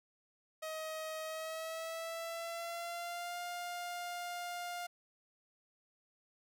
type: tone with pitch glide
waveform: sawtooth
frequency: 631 to 704.2 Hz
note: D#5 to F5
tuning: +24 to +14 cents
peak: -36 dBFS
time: 0.62-4.87 s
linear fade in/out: 10 ms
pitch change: +190 cents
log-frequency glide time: 1.23-3.39 s
effects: none